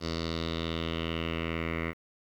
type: tone with low-pass filter sweep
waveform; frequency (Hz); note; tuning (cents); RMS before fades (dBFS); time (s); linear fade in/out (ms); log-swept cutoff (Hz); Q
10% pulse; 82.41; E2; 0; -33; 0-1.94; 50; 4800 to 2100; 3.9
effects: 10-bit